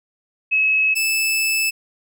sine / sawtooth tone pair in turn, 2574 / 2625 Hz, E7 / E7, -42 / -8 cents, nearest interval unison, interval 34 cents, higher second, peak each -14 dBFS, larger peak neither, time 0.51-0.95 / 0.95-1.71 s, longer second, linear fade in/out 20 ms, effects none

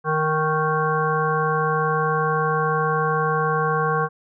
harmonic tone with a mistuned harmonic, 155.56 Hz, D#3, in tune, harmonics 1 / 3 / 5 / 7 / 9 / 10, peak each -25 / -24 / -27 / -23 / -31 / -28 dBFS, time 0.04-4.09 s, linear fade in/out 50 ms, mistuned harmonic 7, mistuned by +19 cents, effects none

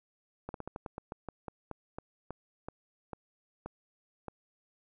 slowing click train, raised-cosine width 1 ms, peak -25 dBFS, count 17, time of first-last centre 0.49-4.283 s, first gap 52 ms, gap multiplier 1.18, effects none

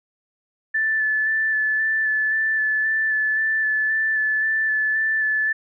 sine tone with vibrato, 1749 Hz, A6, 11 cents flat, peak -18 dBFS, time 0.74-5.53 s, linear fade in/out 10 ms, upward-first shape square, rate 1.9 Hz, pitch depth 13 cents each way, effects none

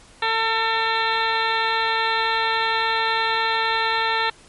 harmonic tone with a mistuned harmonic, 449.1 Hz, A4, 35 cents sharp, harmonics 1 / 2 / 3 / 4 / 5 / 6 / 7 / 8 / 9, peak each -30 / -23 / -26 / -25 / -30 / -31 / -34 / -30 / -30 dBFS, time 0.22-4.3 s, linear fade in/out 5 ms, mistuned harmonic 7, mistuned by +55 cents, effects pink hiss -49 dBFS RMS until 4.48 s + MP3 48 kbps

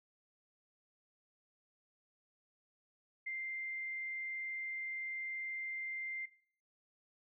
sine tone, 2093 Hz, C7, in tune, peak -38 dBFS, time 3.26-6.26 s, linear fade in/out 10 ms, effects noise-tail reverb RT60 0.5 s tail -19 dB re dry

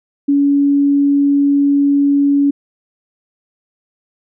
sine tone, 282.8 Hz, C#4, 35 cents sharp, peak -9 dBFS, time 0.28-2.51 s, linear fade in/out 10 ms, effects none

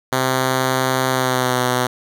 5% pulse tone with pitch glide, 130.2 to 125.62 Hz, C3 to B2, -8 to +30 cents, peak -5 dBFS, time 0.12-1.87 s, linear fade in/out 5 ms, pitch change -62 cents, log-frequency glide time 1.1-1.6 s, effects none

